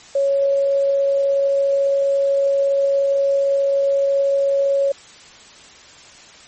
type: tone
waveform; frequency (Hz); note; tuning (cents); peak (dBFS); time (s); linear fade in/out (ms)
sine; 554.4; C#5; 0; -14; 0.15-4.92; 5
effects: white hiss -43 dBFS RMS until 6.47 s + MP3 32 kbps